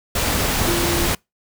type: tone in noise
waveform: sine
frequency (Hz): 343.3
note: F4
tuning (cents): -30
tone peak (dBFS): -22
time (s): 0.67-1.08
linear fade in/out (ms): 5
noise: pink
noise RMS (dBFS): -20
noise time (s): 0.15-1.15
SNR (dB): -5
effects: noise-tail reverb RT60 0.2 s tail -26 dB re dry